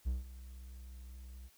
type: tone with ADSR envelope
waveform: triangle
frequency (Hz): 62.9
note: B1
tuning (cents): +32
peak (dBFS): -28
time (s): 0.05-1.5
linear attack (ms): 26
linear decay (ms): 160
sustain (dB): -17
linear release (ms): 42
effects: white hiss -66 dBFS RMS until 1.57 s